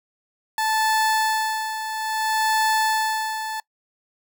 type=tone with tremolo; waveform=30% pulse; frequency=875 Hz; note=A5; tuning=10 cents flat; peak=-15 dBFS; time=0.58-3.6 s; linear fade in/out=2 ms; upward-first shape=sine; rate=0.6 Hz; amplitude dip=65%; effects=noise-tail reverb RT60 0.1 s tail -24 dB re dry